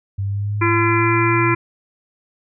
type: exponential sweep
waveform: sine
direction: up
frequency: 98 to 120.9 Hz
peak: -19 dBFS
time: 0.18-1.55 s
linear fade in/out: 10 ms
type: harmonic tone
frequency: 340 Hz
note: F4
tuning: 46 cents flat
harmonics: 1 / 3 / 4 / 5 / 6 / 7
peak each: -18 / -20 / -24 / -27 / -25 / -22 dBFS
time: 0.61-1.55 s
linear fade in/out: 10 ms
effects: none